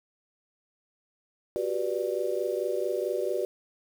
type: chord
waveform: sine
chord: G major seventh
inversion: third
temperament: just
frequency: 367.5 / 392 / 490 / 588 Hz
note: F#4 / G4 / B4 / D5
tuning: -12 / 0 / -14 / +2 cents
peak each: -32 dBFS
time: 1.56-3.45 s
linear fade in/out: 0 ms
effects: 8-bit